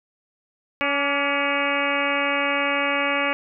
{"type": "harmonic tone with a mistuned harmonic", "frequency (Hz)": 282, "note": "C#4", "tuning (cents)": 30, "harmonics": [1, 2, 3, 4, 5, 6, 7, 8, 9, 10], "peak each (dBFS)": [-30, -27, -31, -28, -31, -31, -31, -26, -30, -32], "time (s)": [0.81, 3.33], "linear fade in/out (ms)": 0, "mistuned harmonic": 4, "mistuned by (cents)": 39, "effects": []}